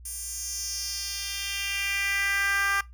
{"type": "tone with high-pass filter sweep", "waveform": "10% pulse", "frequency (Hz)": 397, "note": "G4", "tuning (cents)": 22, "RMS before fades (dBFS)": -29, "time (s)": [0.05, 2.81], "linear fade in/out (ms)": 5, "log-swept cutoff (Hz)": [8800, 1300], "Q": 2.6, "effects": ["noise-tail reverb RT60 0.2 s tail -22 dB re dry", "added 60 Hz sine -44 dBFS peak until 2.93 s"]}